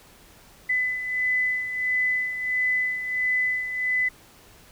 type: beating tone pair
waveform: sine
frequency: 2006 / 2007.5 Hz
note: B6 / B6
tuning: +26 / +28 cents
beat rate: 1.5 Hz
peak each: -23 / -30 dBFS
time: 0.69-4.09 s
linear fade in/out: 10 ms
effects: pink hiss -52 dBFS RMS until 4.71 s